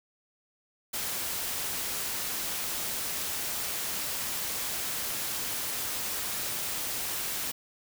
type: noise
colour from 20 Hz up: white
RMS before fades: -33 dBFS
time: 0.93-7.52 s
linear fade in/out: 10 ms
effects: none